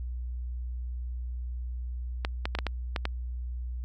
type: clicks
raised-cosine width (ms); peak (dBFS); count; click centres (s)
0.3; -13; 7; 2.249 / 2.455 / 2.551 / 2.588 / 2.667 / 2.962 / 3.054
effects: added 61 Hz sine -32 dBFS peak until 3.84 s